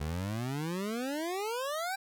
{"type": "exponential sweep", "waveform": "25% pulse", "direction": "up", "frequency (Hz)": [72.4, 794], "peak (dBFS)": -29, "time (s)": [0, 1.96], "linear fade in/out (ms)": 10, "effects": []}